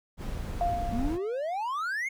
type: noise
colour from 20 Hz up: brown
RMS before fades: -33 dBFS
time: 0.17-1.19 s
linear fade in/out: 50 ms
type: tone with exponential decay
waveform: sine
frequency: 698.5 Hz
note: F5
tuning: in tune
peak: -23 dBFS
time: 0.61-1.67 s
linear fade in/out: 1 ms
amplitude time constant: 230 ms
type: exponential sweep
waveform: triangle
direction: up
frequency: 216.8 to 2217 Hz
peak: -27 dBFS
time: 0.92-2.09 s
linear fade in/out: 10 ms
effects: none